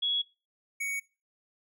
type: tone pair in turn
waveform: sine / square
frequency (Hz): 3350 / 2236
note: G#7 / C#7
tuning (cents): +14 / +14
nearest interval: perfect fifth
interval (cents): 700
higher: first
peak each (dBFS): -26 / -31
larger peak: first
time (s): 0.02-0.22 / 0.8-1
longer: neither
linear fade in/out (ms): 10
effects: noise-tail reverb RT60 0.3 s tail -21 dB re dry